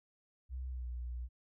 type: tone with pitch glide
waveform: sine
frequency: 64.1 to 60.75 Hz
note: C2 to B1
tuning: -35 to -28 cents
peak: -37 dBFS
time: 0.49-1.29 s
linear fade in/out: 50 ms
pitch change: -93 cents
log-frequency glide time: 0.7-0.87 s
effects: tanh soft clip ceiling -34 dBFS